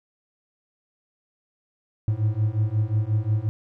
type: beating tone pair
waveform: triangle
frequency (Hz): 104.6 / 110.2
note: G#2 / A2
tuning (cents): +13 / +3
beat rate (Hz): 5.6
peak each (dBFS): -22 / -21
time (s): 2.08-3.49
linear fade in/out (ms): 0
effects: none